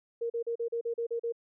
sine tone bursts, 466.2 Hz, A#4, in tune, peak -29 dBFS, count 9, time 0.21-1.324 s, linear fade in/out 10 ms, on 90 ms, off 38 ms, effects none

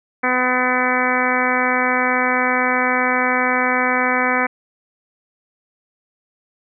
harmonic tone, 252.1 Hz, B3, 36 cents sharp, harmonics 1 / 2 / 3 / 4 / 5 / 6 / 7 / 8 / 9, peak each -24 / -24 / -24 / -24 / -24 / -24 / -24 / -24 / -24 dBFS, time 0.23-4.47 s, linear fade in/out 10 ms, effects none

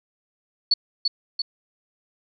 sine tone with echo, 4435 Hz, C#8, in tune, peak -14 dBFS, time 0.71-0.74 s, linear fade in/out 5 ms, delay 340 ms, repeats 2, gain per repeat -4 dB, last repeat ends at 1.42 s, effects none

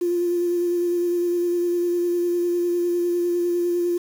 triangle tone with vibrato, 349.2 Hz, F4, in tune, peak -15 dBFS, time 0.01-3.98 s, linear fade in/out 10 ms, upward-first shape sine, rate 9.9 Hz, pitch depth 17 cents each way, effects tanh soft clip ceiling -17 dBFS + 7-bit

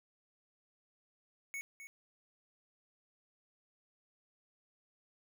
square tone with echo, 2217 Hz, C#7, in tune, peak -40 dBFS, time 1.54-1.61 s, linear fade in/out 0 ms, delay 260 ms, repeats 1, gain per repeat -9 dB, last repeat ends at 1.87 s, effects none

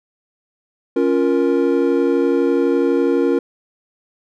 triangle chord, Bb minor, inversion first, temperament equal with one note detuned, 277.2 / 349.2 / 469.1 Hz, Db4 / F4 / Bb4, 0 / 0 / +11 cents, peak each -16 dBFS, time 0.96-3.39 s, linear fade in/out 5 ms, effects none

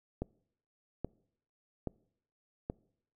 click train, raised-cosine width 2 ms, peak -21 dBFS, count 4, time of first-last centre 0.22-2.699 s, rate 1.21 Hz, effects noise-tail reverb RT60 0.7 s tail -25 dB re dry

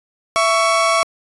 30% pulse tone pair together, 664 / 1118 Hz, E5 / C#6, +12 / +14 cents, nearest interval major sixth, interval 902 cents, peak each -14 / -13 dBFS, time 0.36-1.03 s, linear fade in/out 0 ms, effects resampled to 24000 Hz

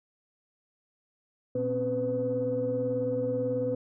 sine tone cluster, 120.3 / 251.9 / 270.2 / 501 Hz, B2 / B3 / C#4 / B4, -45 / +34 / -44 / +25 cents, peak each -35 / -35 / -35 / -27 dBFS, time 1.55-3.75 s, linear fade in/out 5 ms, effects tanh soft clip ceiling -19 dBFS

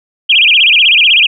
sine tone with vibrato, 2800 Hz, F7, 4 cents sharp, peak -4 dBFS, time 0.29-1.27 s, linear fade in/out 10 ms, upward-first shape sine, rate 16 Hz, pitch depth 290 cents each way, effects none

